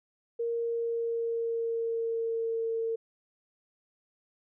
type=tone with pitch glide; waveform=sine; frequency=466.2 to 454 Hz; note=A#4 to A#4; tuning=0 to -46 cents; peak=-28 dBFS; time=0.39-2.96 s; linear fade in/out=10 ms; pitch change=-46 cents; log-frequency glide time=0.51-2.71 s; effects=none